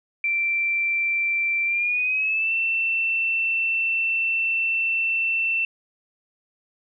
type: tone with pitch glide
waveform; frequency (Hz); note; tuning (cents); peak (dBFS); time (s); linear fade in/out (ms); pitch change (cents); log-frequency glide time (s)
sine; 2349 to 2683; D7 to E7; 0 to +30; -20; 0.24-5.65; 2; +230; 1.65-2.53
effects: none